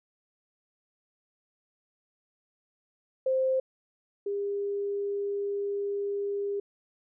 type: tone pair in turn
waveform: sine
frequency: 523.3 / 403.1 Hz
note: C5 / G4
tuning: 0 / +48 cents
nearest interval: perfect fourth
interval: 452 cents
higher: first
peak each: -23 / -28 dBFS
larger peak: first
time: 3.26-3.6 / 4.26-6.6 s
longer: second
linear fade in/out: 5 ms
effects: none